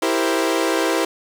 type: chord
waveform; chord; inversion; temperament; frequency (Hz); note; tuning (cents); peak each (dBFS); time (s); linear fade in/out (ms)
sawtooth; C dominant seventh; first; equal; 329.6 / 392 / 466.2 / 523.3; E4 / G4 / Bb4 / C5; 0 / 0 / 0 / 0; -17 / -20 / -21 / -20; 0.02-1.05; 5
effects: low-pass 12000 Hz 12 dB/octave + 7-bit